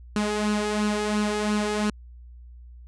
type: tone with flanger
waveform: sawtooth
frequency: 210 Hz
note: G#3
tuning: 19 cents sharp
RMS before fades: -25 dBFS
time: 0.16-1.9 s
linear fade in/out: 2 ms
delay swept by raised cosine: 0.7 to 2.4 ms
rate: 2.9 Hz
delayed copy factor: +0.55
effects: added 60 Hz sine -42 dBFS peak until 2.87 s + resampled to 22050 Hz